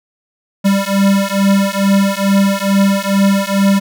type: beating tone pair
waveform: square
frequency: 196 / 198.3 Hz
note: G3 / G3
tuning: 0 / +20 cents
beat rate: 2.3 Hz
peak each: -14 dBFS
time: 0.64-3.8 s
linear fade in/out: 20 ms
effects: none